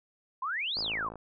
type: exponential two-way sweep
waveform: sine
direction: up then down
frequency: 987.8 to 5130 to 987.8 Hz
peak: -30 dBFS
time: 0.42-1.09 s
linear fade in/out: 5 ms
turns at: 0.8 s
type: click train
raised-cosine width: 1 ms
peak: -28 dBFS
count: 22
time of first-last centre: 0.77-1.157 s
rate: 54.3 Hz
effects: none